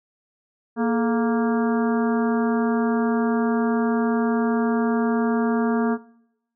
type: harmonic tone with a mistuned harmonic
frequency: 233.1 Hz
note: A#3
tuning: in tune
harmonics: 1 / 2 / 3 / 4 / 5 / 6 / 7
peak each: -20 / -26 / -30 / -32 / -34 / -36 / -37 dBFS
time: 0.76-5.98 s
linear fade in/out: 50 ms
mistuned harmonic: 2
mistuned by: -130 cents
effects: noise-tail reverb RT60 0.8 s tail -20 dB re dry